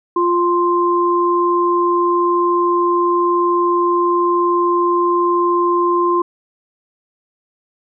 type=tone pair together; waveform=sine; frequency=349.2 / 1046.5 Hz; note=F4 / C6; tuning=0 / 0 cents; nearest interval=octave + perfect fifth; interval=1900 cents; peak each=-15 dBFS; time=0.16-6.22 s; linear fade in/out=5 ms; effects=none